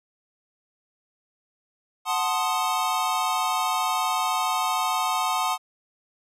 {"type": "chord", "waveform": "square", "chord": "F# diminished seventh", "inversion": "none", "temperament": "equal", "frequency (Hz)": [740, 880, 1046.5, 1244.5], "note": ["F#5", "A5", "C6", "Eb6"], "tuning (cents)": [0, 0, 0, 0], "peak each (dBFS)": -29, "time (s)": [2.05, 5.58], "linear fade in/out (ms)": 50, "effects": ["resampled to 32000 Hz"]}